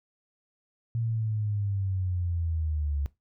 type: linear sweep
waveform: sine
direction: down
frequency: 116.54 to 69.6 Hz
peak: -26 dBFS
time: 0.95-3.06 s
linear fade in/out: 0 ms
effects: noise-tail reverb RT60 0.2 s tail -19 dB re dry